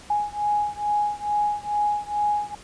sine beating tone pair, 830.6 / 832.9 Hz, G#5 / G#5, 0 / +5 cents, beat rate 2.3 Hz, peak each -24 / -25 dBFS, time 0.1-2.55 s, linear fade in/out 5 ms, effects pink hiss -46 dBFS RMS until 2.63 s + resampled to 22050 Hz

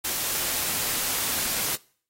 white noise, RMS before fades -27 dBFS, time 0.04-1.76 s, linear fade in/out 10 ms, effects noise-tail reverb RT60 0.5 s tail -23 dB re dry + AAC 48 kbps

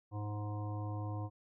harmonic tone, 104.4 Hz, G#2, 10 cents sharp, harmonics 1 / 3 / 5 / 7 / 9 / 10, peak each -37 / -46 / -51 / -50 / -52 / -52 dBFS, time 0.11-1.3 s, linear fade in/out 50 ms, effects none

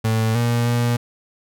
35% pulse tone with pitch steps, 111.4 / 118.6 / 119.6 Hz, A2 / A#2 / A#2, +22 / +30 / +45 cents, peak -15 dBFS, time 0.04-0.97 s, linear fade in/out 10 ms, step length 310 ms, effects none

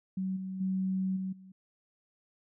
sine tone with level steps, 188.8 Hz, F#3, 35 cents sharp, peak -30 / -35 / -28 / -32 / -49 dBFS, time 0.17-1.52 s, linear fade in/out 5 ms, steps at 0.36 / 0.6 / 1.16 / 1.32 s, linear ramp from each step 10 ms, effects none

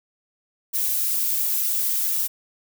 violet noise with flanger, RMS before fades -23 dBFS, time 0.73-2.28 s, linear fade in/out 20 ms, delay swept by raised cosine 1.9 to 3.5 ms, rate 1.4 Hz, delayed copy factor -0.7, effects none

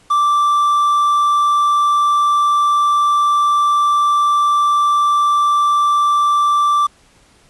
triangle tone with quantisation, 1172 Hz, D6, 4 cents flat, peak -9 dBFS, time 0.1-6.87 s, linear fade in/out 10 ms, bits 6, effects pink hiss -51 dBFS RMS until 7.49 s + resampled to 24000 Hz

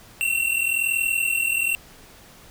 square tone pair together, 2703 / 2744 Hz, E7 / F7, +43 / -31 cents, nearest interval unison, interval 26 cents, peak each -24 dBFS, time 0.21-1.75 s, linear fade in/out 0 ms, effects pink hiss -48 dBFS RMS until 2.5 s

